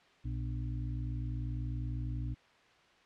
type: harmonic tone with a mistuned harmonic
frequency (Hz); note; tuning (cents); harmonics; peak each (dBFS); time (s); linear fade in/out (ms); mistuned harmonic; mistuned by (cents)
60.1; B1; -46; 1 / 2 / 4 / 5; -37 / -37 / -48 / -48; 0.24-2.35; 20; 4; +58
effects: white hiss -63 dBFS RMS until 3.05 s + low-pass 3000 Hz 12 dB/octave